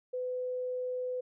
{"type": "tone", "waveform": "sine", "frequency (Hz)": 503, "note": "B4", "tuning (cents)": 32, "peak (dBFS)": -32, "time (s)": [0.13, 1.21], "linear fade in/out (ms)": 10, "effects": []}